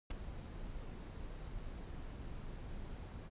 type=noise with ADSR envelope; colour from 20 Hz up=brown; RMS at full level=-32 dBFS; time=0.1-3.3 s; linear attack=8 ms; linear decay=11 ms; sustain=-14 dB; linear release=45 ms; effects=resampled to 8000 Hz